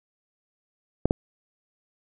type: clicks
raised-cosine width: 2 ms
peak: -7 dBFS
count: 2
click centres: 1.056 / 1.109 s
effects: none